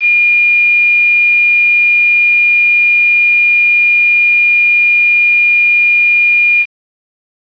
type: tone with quantisation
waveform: sine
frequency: 2419 Hz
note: D#7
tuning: 49 cents flat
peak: -6 dBFS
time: 0-6.66 s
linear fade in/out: 50 ms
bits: 4
effects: resampled to 11025 Hz